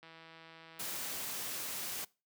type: click train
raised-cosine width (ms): 0.3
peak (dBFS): -38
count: 196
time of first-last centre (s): 0.03-1.226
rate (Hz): 163
type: noise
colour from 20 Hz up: white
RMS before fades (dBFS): -40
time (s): 0.79-2.05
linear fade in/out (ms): 10
effects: noise-tail reverb RT60 0.3 s tail -23 dB re dry + high-pass 100 Hz 12 dB/octave